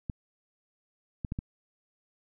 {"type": "clicks", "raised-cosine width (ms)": 5, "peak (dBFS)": -20, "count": 4, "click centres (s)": [0.098, 1.248, 1.321, 1.389], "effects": []}